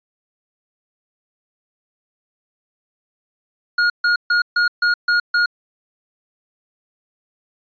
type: tone bursts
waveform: square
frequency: 1433 Hz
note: F6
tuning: 44 cents sharp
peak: -14 dBFS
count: 7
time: 3.78-5.46 s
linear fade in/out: 5 ms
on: 120 ms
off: 140 ms
effects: resampled to 11025 Hz